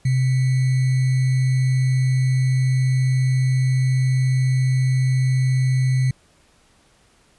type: tone with sample-and-hold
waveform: sine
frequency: 129.6 Hz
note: C3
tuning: 16 cents flat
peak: -15 dBFS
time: 0.05-6.11 s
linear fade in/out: 5 ms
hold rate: 2100 Hz
effects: pink hiss -57 dBFS RMS until 7.38 s + resampled to 24000 Hz